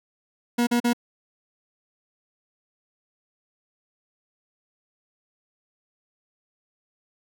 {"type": "tone bursts", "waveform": "40% pulse", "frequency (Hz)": 239.4, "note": "A#3", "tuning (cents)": 46, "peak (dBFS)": -18, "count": 3, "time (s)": [0.58, 0.933], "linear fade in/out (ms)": 10, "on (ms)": 91, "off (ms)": 40, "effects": []}